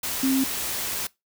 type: tone in noise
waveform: sine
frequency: 266 Hz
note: C4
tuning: 29 cents sharp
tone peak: -19 dBFS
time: 0.23-0.44 s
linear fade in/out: 5 ms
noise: white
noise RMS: -29 dBFS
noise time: 0.03-1.07 s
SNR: +7 dB
effects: noise-tail reverb RT60 0.2 s tail -22 dB re dry